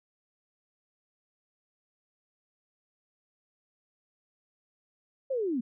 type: linear sweep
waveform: sine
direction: down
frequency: 554.4 to 220 Hz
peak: -27 dBFS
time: 5.3-5.61 s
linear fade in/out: 10 ms
effects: none